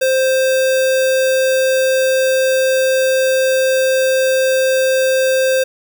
sine tone with sample-and-hold, 524 Hz, C5, 2 cents sharp, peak -11 dBFS, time 0.01-5.64 s, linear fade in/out 10 ms, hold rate 2100 Hz, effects none

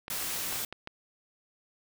clicks, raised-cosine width 0.3 ms, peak -23 dBFS, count 6, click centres 0.081 / 0.225 / 0.526 / 0.558 / 0.726 / 0.874 s
white noise, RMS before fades -34 dBFS, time 0.1-0.65 s, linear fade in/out 2 ms
effects none

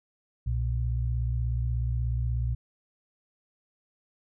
sine tone pair together, 62.3 / 118.87 Hz, B1 / A#2, +16 / +34 cents, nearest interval major seventh, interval 1118 cents, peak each -27 / -29 dBFS, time 0.46-2.55 s, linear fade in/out 10 ms, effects none

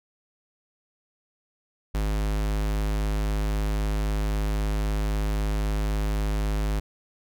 square tone, 51.9 Hz, G#1, in tune, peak -24 dBFS, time 1.94-6.8 s, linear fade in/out 10 ms, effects none

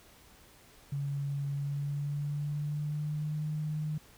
sine tone with pitch glide, 141 to 152.88 Hz, C#3 to D#3, +30 to -30 cents, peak -31 dBFS, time 0.92-3.98 s, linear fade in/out 5 ms, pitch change +140 cents, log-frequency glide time 1.52-3.49 s, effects pink hiss -58 dBFS RMS until 4.17 s

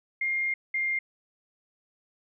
sine tone pair in turn, 2121 / 2113 Hz, C7 / C7, +23 / +16 cents, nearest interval unison, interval 7 cents, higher first, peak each -25 dBFS, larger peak neither, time 0.21-0.54 / 0.74-0.99 s, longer first, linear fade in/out 5 ms, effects none

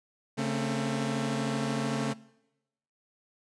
sawtooth tone cluster, 139.6 / 223.4 / 266.1 Hz, C#3 / A3 / C4, +13 / +27 / +29 cents, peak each -29 / -27 / -32 dBFS, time 0.37-2.14 s, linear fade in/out 20 ms, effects noise-tail reverb RT60 0.9 s tail -21 dB re dry + resampled to 22050 Hz

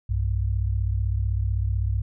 sine tone pair together, 62.3 / 98.13 Hz, B1 / G2, +16 / +2 cents, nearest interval minor sixth, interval 786 cents, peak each -24 dBFS, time 0.09-2.02 s, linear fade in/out 10 ms, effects none

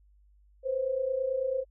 sine tone pair together, 501 / 530.1 Hz, B4 / C5, +25 / +23 cents, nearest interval minor second, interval 98 cents, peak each -33 / -28 dBFS, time 0.63-1.65 s, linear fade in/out 50 ms, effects added 50 Hz sine -58 dBFS peak until 1.7 s

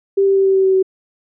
sine tone with pitch steps, 393.2 / 390.7 / 388.2 / 385.8 / 383.3 / 380.9 / 378.5 Hz, G4 / G4 / G4 / G4 / G4 / G4 / F#4, +5 / -6 / -17 / -28 / -39 / -50 / +39 cents, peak -10 dBFS, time 0.17-0.828 s, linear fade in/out 10 ms, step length 94 ms, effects none

